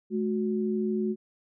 sine tone pair together, 214.5 / 367.2 Hz, A3 / F#4, -44 / -13 cents, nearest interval major sixth, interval 931 cents, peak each -27 / -29 dBFS, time 0.1-1.16 s, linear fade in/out 50 ms, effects none

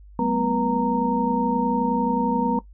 sine tone cluster, 190.1 / 217.8 / 249.1 / 483.4 / 926 Hz, F#3 / A3 / B3 / B4 / A#5, +47 / -17 / +15 / -37 / -12 cents, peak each -28 / -27 / -24 / -28 / -24 dBFS, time 0.19-2.59 s, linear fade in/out 2 ms, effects noise-tail reverb RT60 0.1 s tail -17 dB re dry + added 50 Hz sine -43 dBFS peak until 2.73 s

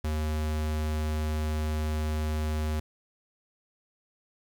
square tone, 77 Hz, D#2, 17 cents flat, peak -28 dBFS, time 0.04-2.8 s, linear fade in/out 5 ms, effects 9-bit

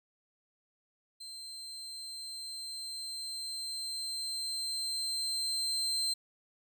35% pulse tone with level ramp, 4126 Hz, C8, 25 cents flat, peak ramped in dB -42 to -28 dBFS, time 1.2-6.14 s, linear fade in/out 10 ms, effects none

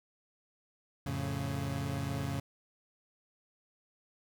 30% pulse chord, F augmented, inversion none, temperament equal, 87.31 / 110 / 138.59 Hz, F2 / A2 / C#3, 0 / 0 / 0 cents, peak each -37 / -37 / -33 dBFS, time 1.06-2.4 s, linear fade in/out 5 ms, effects none

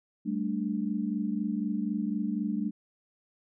sine chord, G suspended second, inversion none, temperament equal, 196 / 220 / 293.7 Hz, G3 / A3 / D4, 0 / 0 / 0 cents, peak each -32 / -31 / -34 dBFS, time 0.25-2.71 s, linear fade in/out 20 ms, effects none

